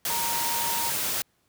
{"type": "tone in noise", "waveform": "sine", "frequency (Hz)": 932.3, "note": "A#5", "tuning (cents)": 0, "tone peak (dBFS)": -30, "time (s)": [0.1, 0.9], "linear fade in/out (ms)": 2, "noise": "white", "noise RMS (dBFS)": -28, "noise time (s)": [0.05, 1.22], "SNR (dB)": -5, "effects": ["pink hiss -69 dBFS RMS until 1.48 s", "high-pass 60 Hz 12 dB/octave"]}